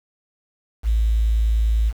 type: tone with quantisation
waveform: sine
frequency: 55 Hz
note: A1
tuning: in tune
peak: -15 dBFS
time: 0.83-1.93 s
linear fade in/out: 50 ms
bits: 7
effects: none